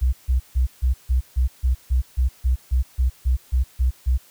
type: tone bursts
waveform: sine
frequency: 63.4 Hz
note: B1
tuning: 46 cents sharp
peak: -15 dBFS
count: 16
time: 0.01-4.18 s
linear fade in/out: 20 ms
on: 120 ms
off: 150 ms
effects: white hiss -52 dBFS RMS until 4.3 s